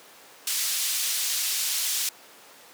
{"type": "band-pass noise", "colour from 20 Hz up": "pink", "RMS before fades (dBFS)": -27, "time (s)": [0.47, 2.09], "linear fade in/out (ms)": 2, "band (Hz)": [3800, 16000], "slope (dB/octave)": 12, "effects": ["pink hiss -49 dBFS RMS until 2.73 s", "high-pass 400 Hz 12 dB/octave"]}